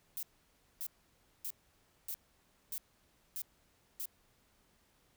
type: noise bursts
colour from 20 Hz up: violet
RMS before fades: -40 dBFS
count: 7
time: 0.17-4.056 s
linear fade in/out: 0 ms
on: 58 ms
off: 580 ms
effects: pink hiss -71 dBFS RMS until 5.16 s